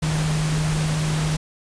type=tone in noise; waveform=sine; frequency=154.8 Hz; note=D#3; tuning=9 cents flat; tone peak=-20 dBFS; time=0.02-1.37 s; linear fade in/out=10 ms; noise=pink; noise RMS=-28 dBFS; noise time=0.02-1.37 s; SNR=+5 dB; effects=resampled to 22050 Hz